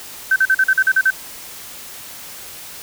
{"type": "tone bursts", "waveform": "sine", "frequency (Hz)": 1540, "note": "G6", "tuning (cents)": -31, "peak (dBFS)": -10, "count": 9, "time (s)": [0.31, 1.105], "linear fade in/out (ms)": 5, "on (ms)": 51, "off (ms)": 42, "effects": ["white hiss -35 dBFS RMS until 2.82 s"]}